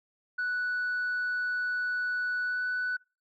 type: tone with pitch glide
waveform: sine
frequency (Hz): 1480 to 1490.3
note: F#6 to F#6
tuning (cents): 0 to +12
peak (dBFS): -26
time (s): 0.38-2.97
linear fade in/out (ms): 10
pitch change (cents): +12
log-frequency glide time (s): 2.44-2.64
effects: noise-tail reverb RT60 0.3 s tail -25 dB re dry + tanh soft clip ceiling -26 dBFS